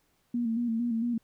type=tone with vibrato; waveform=sine; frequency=232.8 Hz; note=A#3; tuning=2 cents flat; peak=-26 dBFS; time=0.34-1.18 s; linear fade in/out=5 ms; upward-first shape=square; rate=4.4 Hz; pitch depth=49 cents each way; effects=pink hiss -71 dBFS RMS until 1.23 s